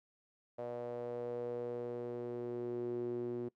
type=tone with band-pass filter sweep; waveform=sawtooth; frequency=120.7 Hz; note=B2; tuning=39 cents flat; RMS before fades=-40 dBFS; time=0.58-3.49 s; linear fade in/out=10 ms; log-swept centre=570 to 330 Hz; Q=5.7; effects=noise-tail reverb RT60 0.1 s tail -21 dB re dry